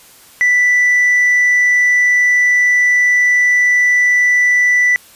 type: tone with tanh clipping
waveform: triangle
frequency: 1975.5 Hz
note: B6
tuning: in tune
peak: -9 dBFS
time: 0.41-4.96 s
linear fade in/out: 0 ms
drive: 6 dB
effects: white hiss -43 dBFS RMS until 5.15 s + resampled to 32000 Hz